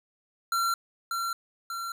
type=tone with echo; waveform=square; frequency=1365 Hz; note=F6; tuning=40 cents flat; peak=-25 dBFS; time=0.52-0.74 s; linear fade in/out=2 ms; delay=590 ms; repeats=2; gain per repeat=-4 dB; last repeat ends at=1.92 s; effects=none